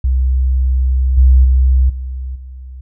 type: tone with level steps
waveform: sine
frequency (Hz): 64.4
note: C2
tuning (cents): -27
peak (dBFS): -10 / -4 / -7 / -20 / -28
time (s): 0.04-2.81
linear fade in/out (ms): 5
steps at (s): 1.17 / 1.44 / 1.89 / 2.35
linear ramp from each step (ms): 10
effects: none